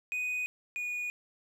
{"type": "tone pair in turn", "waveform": "triangle", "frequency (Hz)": [2489, 2456], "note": ["D#7", "D#7"], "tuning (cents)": [0, -23], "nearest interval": "unison", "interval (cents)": 23, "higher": "first", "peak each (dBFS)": [-29, -31], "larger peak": "first", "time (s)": [[0.12, 0.46], [0.76, 1.1]], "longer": "neither", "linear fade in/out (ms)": 0, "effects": []}